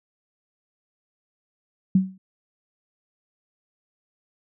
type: tone with exponential decay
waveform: sine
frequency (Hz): 188.9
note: F#3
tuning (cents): +36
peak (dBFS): -11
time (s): 1.95-2.18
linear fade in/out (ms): 5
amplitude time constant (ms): 48
effects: none